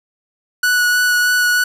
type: tone with vibrato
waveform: 45% pulse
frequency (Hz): 1472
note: F#6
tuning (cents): -9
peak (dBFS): -12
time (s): 0.63-1.64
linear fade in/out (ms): 5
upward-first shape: sine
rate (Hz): 3.2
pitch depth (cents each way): 10
effects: none